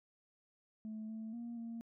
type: tone with pitch steps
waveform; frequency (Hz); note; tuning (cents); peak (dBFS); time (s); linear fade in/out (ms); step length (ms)
sine; 217.6 / 221.1 / 235.6 / 230.6; A3 / A3 / A#3 / A#3; -19 / +9 / +19 / -19; -40; 0.85-1.81; 0; 240
effects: tanh soft clip ceiling -39 dBFS